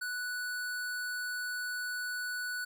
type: tone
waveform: square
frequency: 1480 Hz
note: F#6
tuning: in tune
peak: -35 dBFS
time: 0.01-2.65 s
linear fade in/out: 10 ms
effects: 12-bit